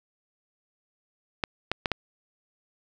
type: clicks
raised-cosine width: 0.3 ms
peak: -9 dBFS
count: 4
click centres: 1.438 / 1.716 / 1.858 / 1.917 s
effects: none